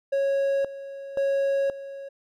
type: tone with tremolo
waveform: triangle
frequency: 551 Hz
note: C#5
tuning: 11 cents flat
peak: -19 dBFS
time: 0.12-2.09 s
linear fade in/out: 10 ms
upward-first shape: square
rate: 0.95 Hz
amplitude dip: 80%
effects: none